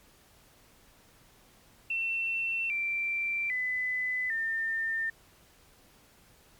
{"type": "tone with pitch steps", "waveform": "sine", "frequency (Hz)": [2696, 2351, 2007, 1805], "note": ["E7", "D7", "B6", "A6"], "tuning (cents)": [38, 1, 27, 44], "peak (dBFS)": -28, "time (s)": [1.9, 5.1], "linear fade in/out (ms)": 5, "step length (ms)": 800, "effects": ["pink hiss -60 dBFS RMS until 6.59 s", "MP3 96 kbps"]}